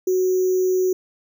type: tone with sample-and-hold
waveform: sine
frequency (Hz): 370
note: F#4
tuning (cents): 0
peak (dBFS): -16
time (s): 0.07-0.93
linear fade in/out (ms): 5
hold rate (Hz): 6300
effects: none